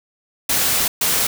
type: noise bursts at uneven times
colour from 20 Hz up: white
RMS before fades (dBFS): -18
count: 2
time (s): 0.49-0.88 / 1.01-1.27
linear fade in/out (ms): 5
effects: none